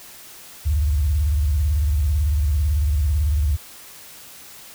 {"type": "tone with vibrato", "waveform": "sine", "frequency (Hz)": 73.42, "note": "D2", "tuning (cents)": 0, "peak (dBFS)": -16, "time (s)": [0.65, 3.57], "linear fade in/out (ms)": 20, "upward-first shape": "square", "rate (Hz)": 18, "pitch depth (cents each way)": 180, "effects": ["white hiss -42 dBFS RMS until 4.74 s"]}